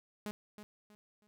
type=tone with echo; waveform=sawtooth; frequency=209.5 Hz; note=G#3; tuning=15 cents sharp; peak=-34 dBFS; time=0.26-0.31 s; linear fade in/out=0 ms; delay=320 ms; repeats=3; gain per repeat=-10 dB; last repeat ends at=1.27 s; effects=none